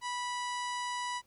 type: harmonic tone with a mistuned harmonic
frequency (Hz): 982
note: B5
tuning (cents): -10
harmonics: 1 / 2 / 3 / 4 / 5 / 6 / 7 / 8 / 9 / 10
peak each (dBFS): -35 / -41 / -45 / -47 / -49 / -51 / -52 / -53 / -54 / -55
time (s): 0.01-1.22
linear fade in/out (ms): 50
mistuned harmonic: 9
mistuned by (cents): +21
effects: pink hiss -70 dBFS RMS until 1.26 s